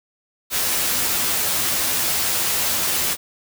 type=noise with comb filter; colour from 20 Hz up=white; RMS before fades=-21 dBFS; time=0.5-3.17 s; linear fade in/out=50 ms; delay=12 ms; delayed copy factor=+0.6; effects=none